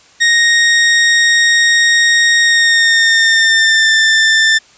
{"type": "tone with pitch glide", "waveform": "sawtooth", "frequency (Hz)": [1864.7, 1779.5], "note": ["A#6", "A6"], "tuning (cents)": [0, 19], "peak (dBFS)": -4, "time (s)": [0.2, 4.59], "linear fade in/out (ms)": 20, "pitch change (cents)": -81, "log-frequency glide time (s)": [2.41, 3.92], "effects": ["white hiss -45 dBFS RMS until 4.77 s", "resampled to 16000 Hz"]}